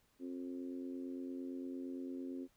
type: harmonic tone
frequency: 88.8 Hz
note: F2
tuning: 29 cents sharp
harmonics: 3 / 4 / 5 / 6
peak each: -42 / -48 / -56 / -59 dBFS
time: 0.19-2.48 s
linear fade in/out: 50 ms
effects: pink hiss -74 dBFS RMS until 2.56 s